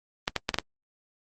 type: clicks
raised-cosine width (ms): 0.2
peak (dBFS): -7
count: 5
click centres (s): 0.279 / 0.363 / 0.491 / 0.543 / 0.586
effects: Opus 32 kbps